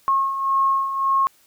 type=beating tone pair; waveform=sine; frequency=1083 / 1084.8 Hz; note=C#6 / C#6; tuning=-41 / -38 cents; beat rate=1.8 Hz; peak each=-25 / -18 dBFS; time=0.08-1.27 s; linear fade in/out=0 ms; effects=white hiss -57 dBFS RMS until 1.46 s